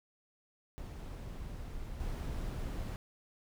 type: noise with level steps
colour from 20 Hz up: brown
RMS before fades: -43 / -38 dBFS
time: 0.78-2.96 s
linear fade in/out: 0 ms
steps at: 2 s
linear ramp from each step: 2 ms
effects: none